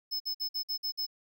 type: tone bursts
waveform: square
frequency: 5210 Hz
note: E8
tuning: 21 cents flat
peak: -31 dBFS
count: 7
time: 0.11-1.066 s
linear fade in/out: 20 ms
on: 92 ms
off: 52 ms
effects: none